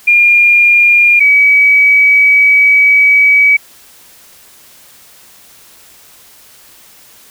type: tone pair in turn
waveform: sine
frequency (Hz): 2411 / 2276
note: D7 / C#7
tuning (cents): +45 / +45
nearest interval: minor second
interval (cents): 100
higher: first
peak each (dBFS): -4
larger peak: neither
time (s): 0.07-1.2 / 1.2-3.57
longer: second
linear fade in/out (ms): 10
effects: white hiss -41 dBFS RMS until 7.3 s